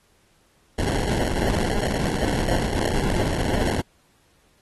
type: noise with sample-and-hold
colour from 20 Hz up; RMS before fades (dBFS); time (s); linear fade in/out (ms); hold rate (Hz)
pink; -23; 0.78-3.81; 5; 1225
effects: pink hiss -62 dBFS RMS until 4.61 s + AAC 32 kbps